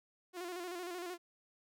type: tone with vibrato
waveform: sawtooth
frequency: 354.7 Hz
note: F4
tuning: 27 cents sharp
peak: -37 dBFS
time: 0.33-1.18 s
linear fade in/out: 50 ms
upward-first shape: square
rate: 13 Hz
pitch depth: 52 cents each way
effects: none